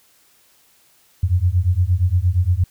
sine beating tone pair, 85.8 / 94.4 Hz, F2 / F#2, -30 / +35 cents, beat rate 8.6 Hz, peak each -17 dBFS, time 1.23-2.64 s, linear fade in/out 5 ms, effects white hiss -56 dBFS RMS until 2.7 s

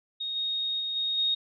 sine tone with level steps, 3729 Hz, A#7, in tune, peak -30 / -27 / -29 / -26 / -23 dBFS, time 0.2-1.35 s, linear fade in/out 10 ms, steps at 0.35 / 0.79 / 0.95 / 1.17 s, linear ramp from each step 20 ms, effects none

